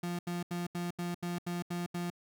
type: tone bursts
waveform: 35% pulse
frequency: 174.61 Hz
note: F3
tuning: in tune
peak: -32 dBFS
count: 9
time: 0.03-2.102 s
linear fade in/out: 5 ms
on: 160 ms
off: 79 ms
effects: none